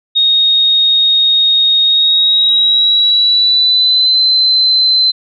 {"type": "tone with pitch glide", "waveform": "sine", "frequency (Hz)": [3729, 4067], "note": ["A#7", "C8"], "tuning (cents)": [0, -50], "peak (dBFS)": -7, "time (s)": [0.15, 5.12], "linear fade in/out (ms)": 20, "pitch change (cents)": 150, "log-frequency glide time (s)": [1.83, 4.22], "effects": []}